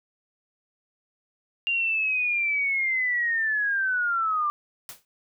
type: linear sweep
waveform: sine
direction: down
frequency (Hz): 2794 to 1174.7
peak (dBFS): -22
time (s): 1.67-4.5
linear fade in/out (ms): 0
type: noise with exponential decay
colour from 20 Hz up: white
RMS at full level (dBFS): -35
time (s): 4.89-5.05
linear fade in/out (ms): 1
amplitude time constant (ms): 33
effects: none